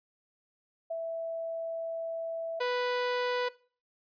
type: tone pair in turn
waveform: sine / sawtooth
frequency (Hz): 659.3 / 493.9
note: E5 / B4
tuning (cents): 0 / 0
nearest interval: perfect fourth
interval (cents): 500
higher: first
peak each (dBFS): -31 / -24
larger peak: second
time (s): 0.9-2.6 / 2.6-3.49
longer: first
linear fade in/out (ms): 10
effects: noise-tail reverb RT60 0.4 s tail -20 dB re dry + resampled to 11025 Hz